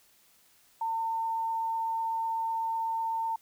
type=tone; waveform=sine; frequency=904 Hz; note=A5; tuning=47 cents sharp; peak=-28 dBFS; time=0.81-3.36 s; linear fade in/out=5 ms; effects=white hiss -63 dBFS RMS until 3.41 s